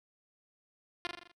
5% pulse tone with echo, 349.2 Hz, F4, in tune, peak -21 dBFS, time 1.05-1.07 s, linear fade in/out 0 ms, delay 41 ms, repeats 6, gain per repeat -4 dB, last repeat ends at 1.316 s, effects noise-tail reverb RT60 0.1 s tail -26 dB re dry + low-pass 5000 Hz 12 dB/octave

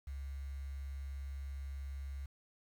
sine tone with quantisation, 68.5 Hz, C#2, 20 cents flat, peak -40 dBFS, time 0.07-2.26 s, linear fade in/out 5 ms, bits 10, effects none

